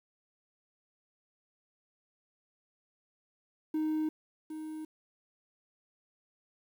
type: tone pair in turn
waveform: triangle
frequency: 310.8 / 312 Hz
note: D#4 / D#4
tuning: -2 / +5 cents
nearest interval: unison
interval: 7 cents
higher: second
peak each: -26 / -36 dBFS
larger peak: first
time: 3.74-4.09 / 4.5-4.85 s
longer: neither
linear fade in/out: 5 ms
effects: tanh soft clip ceiling -22 dBFS + 10-bit

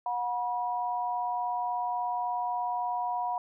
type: tone pair together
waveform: sine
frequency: 725.5 / 969 Hz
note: F#5 / B5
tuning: -34 / -33 cents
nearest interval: perfect fourth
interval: 501 cents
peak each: -31 / -31 dBFS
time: 0.06-3.38 s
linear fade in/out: 2 ms
effects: none

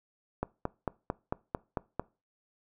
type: click train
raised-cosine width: 1 ms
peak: -16 dBFS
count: 8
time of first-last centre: 0.43-1.996 s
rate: 4.47 Hz
effects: noise-tail reverb RT60 0.3 s tail -22 dB re dry

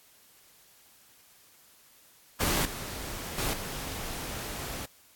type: noise with level steps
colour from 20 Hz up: pink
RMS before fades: -27 / -38 / -30 / -37 dBFS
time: 2.4-4.86 s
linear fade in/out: 10 ms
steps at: 2.65 / 3.38 / 3.53 s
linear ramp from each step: 5 ms
effects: white hiss -59 dBFS RMS until 5.15 s + AAC 64 kbps

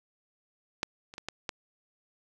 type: clicks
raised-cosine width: 0.2 ms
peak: -11 / -29 / -22 / -17 / -15 dBFS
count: 5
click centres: 0.831 / 1.139 / 1.181 / 1.286 / 1.492 s
effects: none

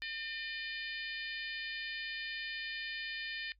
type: harmonic tone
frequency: 603 Hz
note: D5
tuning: 46 cents sharp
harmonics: 3 / 4 / 5 / 6 / 7 / 8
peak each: -42 / -44 / -46 / -48 / -49 / -50 dBFS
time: 0.02-3.52 s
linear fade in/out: 0 ms
effects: noise-tail reverb RT60 0.1 s tail -21 dB re dry + added 50 Hz sine -65 dBFS peak until 3.59 s

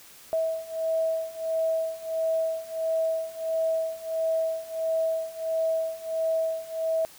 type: beating tone pair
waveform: sine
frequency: 647 / 648.5 Hz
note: E5 / E5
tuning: -32 / -28 cents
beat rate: 1.5 Hz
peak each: -29 / -27 dBFS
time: 0.33-7.05 s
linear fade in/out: 0 ms
effects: white hiss -50 dBFS RMS until 7.18 s

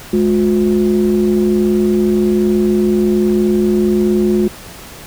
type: ring-modulated tone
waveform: triangle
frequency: 73.9 Hz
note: D2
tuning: 11 cents sharp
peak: -5 dBFS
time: 0.13-4.48 s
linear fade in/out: 5 ms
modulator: 285 Hz
effects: pink hiss -34 dBFS RMS until 5.06 s

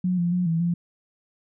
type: tone with pitch steps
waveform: sine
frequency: 181.8 / 173.2 / 179.5 / 164.5 / 172.2 Hz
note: F#3 / F3 / F3 / E3 / F3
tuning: -30 / -14 / +48 / -3 / -24 cents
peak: -20 dBFS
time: 0.04-0.74 s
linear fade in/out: 5 ms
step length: 140 ms
effects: none

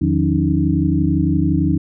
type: tone cluster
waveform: sine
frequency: 82.3 / 153.8 / 179.8 / 280.1 / 311.9 Hz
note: E2 / D#3 / F#3 / C#4 / D#4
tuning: -2 / -20 / -49 / +18 / +4 cents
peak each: -20 dBFS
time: 0.01-1.78 s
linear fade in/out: 10 ms
effects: none

